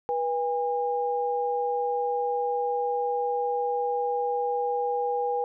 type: tone pair together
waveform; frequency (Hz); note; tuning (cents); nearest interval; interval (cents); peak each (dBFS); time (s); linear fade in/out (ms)
sine; 486.5 / 812; B4 / G#5; -26 / -39; major sixth; 887; -27; 0.09-5.44; 0
effects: none